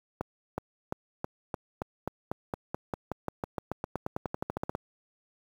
accelerating click train, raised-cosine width 1 ms, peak -17 dBFS, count 28, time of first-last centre 0.21-4.751 s, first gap 370 ms, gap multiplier 0.93, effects high-pass 60 Hz 12 dB/octave + 8-bit

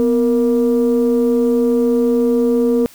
sine tone pair together, 247.4 / 467 Hz, B3 / A#4, +3 / +3 cents, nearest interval major seventh, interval 1100 cents, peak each -13 dBFS, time 0-2.86 s, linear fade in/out 0 ms, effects tanh soft clip ceiling -7 dBFS + white hiss -44 dBFS RMS until 2.94 s

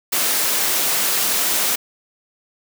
white high-pass noise, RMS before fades -19 dBFS, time 0.12-1.76 s, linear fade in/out 10 ms, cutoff 210 Hz, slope 12 dB/octave, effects none

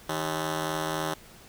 10% pulse ring-modulated tone, 235.8 Hz, A#3, 20 cents sharp, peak -17 dBFS, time 0.09-1.14 s, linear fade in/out 5 ms, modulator 76 Hz, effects pink hiss -51 dBFS RMS until 1.48 s

